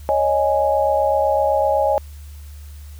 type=chord; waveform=sine; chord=C# suspended second; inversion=none; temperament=equal; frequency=554.4 / 622.3 / 830.6 Hz; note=C#5 / D#5 / G#5; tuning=0 / 0 / 0 cents; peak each=-19 dBFS; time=0.09-1.98 s; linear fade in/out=0 ms; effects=added 73 Hz sine -34 dBFS peak until 2.99 s + white hiss -50 dBFS RMS until 2.99 s